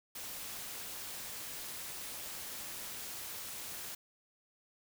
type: noise with amplitude modulation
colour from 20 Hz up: white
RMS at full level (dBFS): -42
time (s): 0.15-3.95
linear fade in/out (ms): 5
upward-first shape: sine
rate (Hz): 239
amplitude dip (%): 40
effects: none